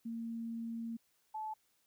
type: tone pair in turn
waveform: sine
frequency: 229.6 / 866.9 Hz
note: A#3 / A5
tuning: -26 / -26 cents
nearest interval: octave + major seventh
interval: 2300 cents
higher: second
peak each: -38 / -38 dBFS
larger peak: neither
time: 0.05-0.97 / 1.34-1.54 s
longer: first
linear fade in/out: 10 ms
effects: white hiss -75 dBFS RMS until 1.86 s